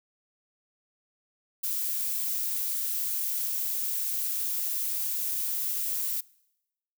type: noise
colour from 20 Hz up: violet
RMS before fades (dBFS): -30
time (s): 1.63-6.21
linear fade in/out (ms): 10
effects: noise-tail reverb RT60 0.9 s tail -24 dB re dry